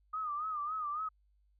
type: tone with vibrato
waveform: sine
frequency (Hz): 1225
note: D#6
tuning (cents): -27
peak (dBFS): -34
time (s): 0.13-1.09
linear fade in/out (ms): 10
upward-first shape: sine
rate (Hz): 3.6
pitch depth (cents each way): 92
effects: added 50 Hz sine -67 dBFS peak until 1.59 s